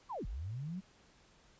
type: linear two-way sweep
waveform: sine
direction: down then up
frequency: 1133 to 36.71 to 195 Hz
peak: -38 dBFS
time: 0.09-0.81 s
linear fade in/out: 20 ms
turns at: 0.26 s
effects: pink hiss -65 dBFS RMS until 1.59 s + resampled to 16000 Hz